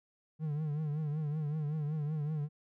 triangle tone with vibrato, 151.4 Hz, D#3, 47 cents flat, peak -30 dBFS, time 0.39-2.49 s, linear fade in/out 50 ms, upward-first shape triangle, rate 5.3 Hz, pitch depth 94 cents each way, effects none

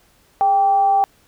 sine tone with frequency modulation, 787 Hz, G5, 7 cents sharp, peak -12 dBFS, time 0.41-1.04 s, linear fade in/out 0 ms, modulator 369 Hz, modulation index 0.2, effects pink hiss -56 dBFS RMS until 1.27 s

